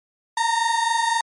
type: tone pair together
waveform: 35% pulse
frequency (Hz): 909.1 / 933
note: A#5 / A#5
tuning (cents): -44 / +1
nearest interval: unison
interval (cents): 45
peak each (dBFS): -20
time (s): 0.37-1.21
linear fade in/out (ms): 5
effects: MP3 48 kbps